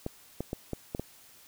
clicks, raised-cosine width 2 ms, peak -19 dBFS, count 6, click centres 0.064 / 0.406 / 0.531 / 0.733 / 0.949 / 0.996 s, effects white hiss -56 dBFS RMS until 1.47 s

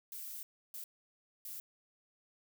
violet noise bursts at uneven times, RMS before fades -45 dBFS, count 3, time 0.12-0.43 / 0.74-0.84 / 1.45-1.6 s, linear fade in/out 2 ms, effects none

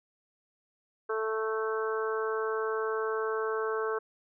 harmonic tone, 220 Hz, A3, in tune, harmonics 2 / 3 / 4 / 5 / 6 / 7, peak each -30 / -43 / -42 / -37 / -38 / -39 dBFS, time 1.09-3.99 s, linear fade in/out 10 ms, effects none

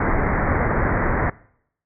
pink low-pass noise, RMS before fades -20 dBFS, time 0-1.3 s, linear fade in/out 5 ms, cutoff 2100 Hz, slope 96 dB/octave, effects noise-tail reverb RT60 0.7 s tail -22 dB re dry

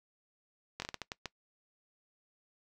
slowing click train, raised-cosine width 0.2 ms, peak -20 dBFS, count 8, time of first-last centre 0.8-1.257 s, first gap 21 ms, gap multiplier 1.37, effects noise-tail reverb RT60 0.1 s tail -21 dB re dry

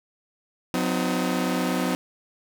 sawtooth tone cluster, 181.7 / 254.4 / 310.1 Hz, F#3 / C4 / D#4, -31 / -48 / -6 cents, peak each -23 / -22 / -26 dBFS, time 0.74-1.95 s, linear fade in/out 0 ms, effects none

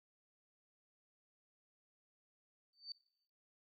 sine tone with exponential growth, 4572 Hz, D8, 47 cents flat, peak -40 dBFS, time 2.73-2.92 s, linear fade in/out 2 ms, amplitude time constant 40 ms, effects noise-tail reverb RT60 0.8 s tail -20 dB re dry

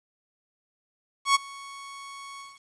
sawtooth tone with ADSR envelope, 1108.7 Hz, C#6, in tune, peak -12 dBFS, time 1.25-2.61 s, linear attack 100 ms, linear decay 21 ms, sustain -24 dB, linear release 210 ms, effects resampled to 22050 Hz + 9-bit

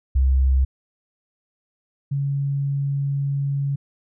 sine tone pair in turn, 66 / 139.85 Hz, C2 / C#3, +16 / +16 cents, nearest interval octave + minor second, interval 1300 cents, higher second, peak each -14 / -20 dBFS, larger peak first, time 0.15-0.65 / 2.11-3.76 s, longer second, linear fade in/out 10 ms, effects none

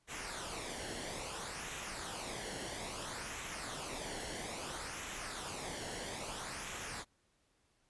pink noise with flanger, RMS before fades -43 dBFS, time 0.07-7.05 s, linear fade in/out 50 ms, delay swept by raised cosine 0.21 to 0.82 ms, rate 0.6 Hz, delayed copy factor -0.55, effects pink hiss -75 dBFS RMS until 7.89 s + resampled to 24000 Hz

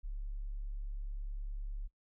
sine tone, 35.18 Hz, C#1, 26 cents sharp, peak -37 dBFS, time 0.03-1.88 s, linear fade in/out 20 ms, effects noise-tail reverb RT60 0.1 s tail -20 dB re dry

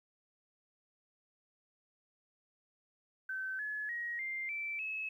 sine tone with pitch steps, 1537 / 1705.4 / 1892.3 / 2100 / 2330 / 2585 Hz, G6 / G#6 / A#6 / C7 / D7 / E7, -35 / +45 / +25 / +6 / -14 / -34 cents, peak -36 dBFS, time 3.29-5.09 s, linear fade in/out 5 ms, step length 300 ms, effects 12-bit

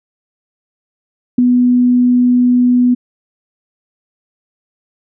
sine tone with ADSR envelope, 246.9 Hz, B3, in tune, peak -3 dBFS, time 1.38-2.95 s, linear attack 7 ms, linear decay 4 ms, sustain -4 dB, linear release 16 ms, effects none

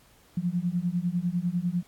sine beating tone pair, 171.1 / 181.1 Hz, F3 / F#3, -35 / -37 cents, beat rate 10 Hz, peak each -28 dBFS, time 0.37-1.83 s, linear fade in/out 5 ms, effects pink hiss -59 dBFS RMS until 1.87 s + AAC 64 kbps

